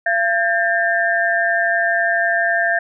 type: tone cluster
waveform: sine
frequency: 681 / 1605 / 1797 Hz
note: F5 / G6 / A6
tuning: -44 / +40 / +36 cents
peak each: -19 dBFS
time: 0.06-2.79 s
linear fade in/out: 5 ms
effects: none